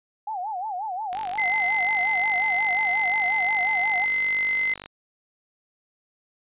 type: tone with vibrato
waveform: sine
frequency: 796 Hz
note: G5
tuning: 26 cents sharp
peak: -27 dBFS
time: 0.27-4.05 s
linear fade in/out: 5 ms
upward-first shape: sine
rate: 5.6 Hz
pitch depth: 190 cents each way
type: click train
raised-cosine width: 0.2 ms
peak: -19 dBFS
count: 183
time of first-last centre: 1.13-4.86 s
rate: 48.8 Hz
type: tone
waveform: sine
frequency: 2060 Hz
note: C7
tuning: 28 cents flat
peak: -21 dBFS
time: 1.38-4.74 s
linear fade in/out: 5 ms
effects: resampled to 8000 Hz